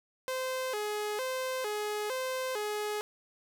sawtooth tone with vibrato, 466.2 Hz, A#4, in tune, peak -28 dBFS, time 0.28-3.01 s, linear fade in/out 0 ms, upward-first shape square, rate 1.1 Hz, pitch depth 180 cents each way, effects none

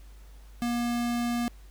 square tone, 238.6 Hz, A#3, 41 cents sharp, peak -27 dBFS, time 0.62-1.48 s, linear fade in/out 0 ms, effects added 50 Hz sine -46 dBFS peak until 1.7 s + pink hiss -60 dBFS RMS until 1.7 s

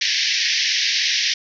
white band-pass noise, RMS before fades -20 dBFS, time 0.01-1.34 s, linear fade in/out 5 ms, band 1700 to 5900 Hz, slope 96 dB/octave, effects none

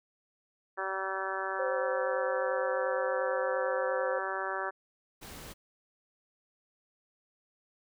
harmonic tone, 191.6 Hz, G3, 39 cents flat, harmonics 2 / 3 / 4 / 5 / 6 / 7 / 8 / 9, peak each -40 / -40 / -40 / -40 / -40 / -40 / -40 / -40 dBFS, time 0.77-4.71 s, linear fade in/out 20 ms
sine tone with vibrato, 523.3 Hz, C5, in tune, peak -30 dBFS, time 1.59-4.19 s, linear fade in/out 5 ms, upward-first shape sine, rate 8.7 Hz, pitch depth 31 cents each way
pink noise, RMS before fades -46 dBFS, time 5.21-5.54 s, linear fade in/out 20 ms
effects none

